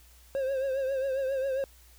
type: tone with vibrato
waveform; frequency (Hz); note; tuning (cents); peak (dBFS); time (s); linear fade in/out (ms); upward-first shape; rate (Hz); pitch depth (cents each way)
triangle; 535; C5; +38; -25; 0.35-1.64; 0; triangle; 7.4; 71
effects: added 60 Hz sine -55 dBFS peak until 1.98 s + white hiss -59 dBFS RMS until 1.98 s